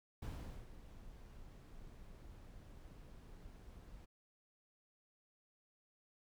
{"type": "noise with ADSR envelope", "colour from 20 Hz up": "brown", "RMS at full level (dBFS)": -43, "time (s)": [0.22, 4.06], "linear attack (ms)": 6, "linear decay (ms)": 430, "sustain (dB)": -12, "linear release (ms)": 16, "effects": []}